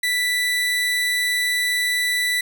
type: tone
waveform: 30% pulse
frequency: 1975.5 Hz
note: B6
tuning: in tune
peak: -16 dBFS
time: 0.03-2.41 s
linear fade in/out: 5 ms
effects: none